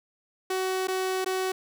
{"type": "tone with dropouts", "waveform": "sawtooth", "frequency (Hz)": 375, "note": "F#4", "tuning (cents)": 23, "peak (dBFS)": -22, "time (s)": [0.5, 1.52], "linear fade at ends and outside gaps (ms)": 5, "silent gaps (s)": [[0.873, 0.882], [1.246, 1.26]], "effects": []}